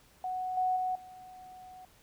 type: tone with level steps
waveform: sine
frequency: 740 Hz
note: F#5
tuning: in tune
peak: -32 / -26 / -29 / -47 dBFS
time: 0.24-1.85 s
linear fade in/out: 2 ms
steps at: 0.57 / 0.76 / 0.95 s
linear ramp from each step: 5 ms
effects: pink hiss -62 dBFS RMS until 2.02 s